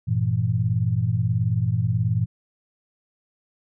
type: chord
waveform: sine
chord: E diminished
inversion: first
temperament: equal with one note detuned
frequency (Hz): 98 / 116.54 / 165.48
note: G2 / Bb2 / E3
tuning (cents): 0 / 0 / +7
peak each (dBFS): -25 / -21 / -27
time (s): 0.07-2.26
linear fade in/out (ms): 20
effects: none

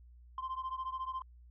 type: beating tone pair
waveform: sine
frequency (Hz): 1039 / 1053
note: C6 / C6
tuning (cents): -12 / +11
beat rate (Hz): 14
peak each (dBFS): -37 / -39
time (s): 0.38-1.22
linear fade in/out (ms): 2
effects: tanh soft clip ceiling -33 dBFS + added 60 Hz sine -54 dBFS peak until 1.5 s

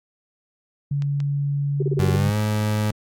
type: tone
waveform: sine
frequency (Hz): 142.1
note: C#3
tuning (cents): +43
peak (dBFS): -20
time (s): 0.91-2.3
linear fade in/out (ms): 5
type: clicks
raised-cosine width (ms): 0.2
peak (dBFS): -22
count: 3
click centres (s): 1.022 / 1.203 / 2.395
type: tone bursts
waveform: sine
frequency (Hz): 384.6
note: G4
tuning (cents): -33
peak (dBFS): -20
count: 7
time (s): 1.8-2.161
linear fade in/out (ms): 5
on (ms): 25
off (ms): 31
type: tone with pitch glide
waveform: 30% pulse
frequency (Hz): 94.8 to 106.41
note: F#2 to G#2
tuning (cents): +43 to +43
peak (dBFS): -17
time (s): 1.99-2.91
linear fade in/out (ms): 5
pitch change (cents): +200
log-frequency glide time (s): 2.12-2.37
effects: Opus 48 kbps

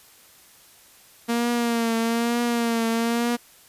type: tone with vibrato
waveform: sawtooth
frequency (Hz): 233.1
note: A#3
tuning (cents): 0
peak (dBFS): -17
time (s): 1.28-3.37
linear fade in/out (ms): 20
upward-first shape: triangle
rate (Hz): 1.1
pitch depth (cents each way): 49
effects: white hiss -52 dBFS RMS until 3.68 s + resampled to 32000 Hz

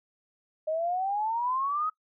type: exponential sweep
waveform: sine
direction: up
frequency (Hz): 615 to 1279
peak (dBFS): -26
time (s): 0.67-1.9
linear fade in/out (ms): 10
effects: noise-tail reverb RT60 0.1 s tail -21 dB re dry

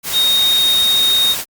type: tone in noise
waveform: sine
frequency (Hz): 3721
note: A#7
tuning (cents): -4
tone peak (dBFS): -11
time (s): 0.12-1.36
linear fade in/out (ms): 50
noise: white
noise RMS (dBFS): -22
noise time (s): 0.03-1.45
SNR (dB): +8
effects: Opus 48 kbps

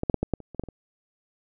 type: clicks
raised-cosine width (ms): 2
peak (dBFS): -13 / -9 / -8 / -11 / -10 / -29 / -28 / -14 / -21 / -26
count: 10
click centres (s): 0.034 / 0.098 / 0.143 / 0.23 / 0.337 / 0.403 / 0.547 / 0.596 / 0.637 / 0.687
effects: none

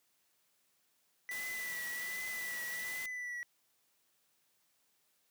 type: tone with vibrato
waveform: triangle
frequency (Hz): 1975.5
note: B6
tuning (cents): 0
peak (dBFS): -37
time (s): 1.29-3.43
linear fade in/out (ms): 0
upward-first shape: triangle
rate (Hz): 1.3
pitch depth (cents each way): 43
type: noise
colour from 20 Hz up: white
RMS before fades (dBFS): -46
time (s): 1.31-3.06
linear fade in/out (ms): 2
effects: white hiss -75 dBFS RMS until 5.3 s + high-pass 100 Hz 12 dB/octave

